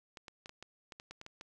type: clicks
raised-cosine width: 0.2 ms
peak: -30 dBFS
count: 11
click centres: 0.172 / 0.282 / 0.459 / 0.494 / 0.626 / 0.922 / 0.999 / 1.11 / 1.214 / 1.264 / 1.411 s
effects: none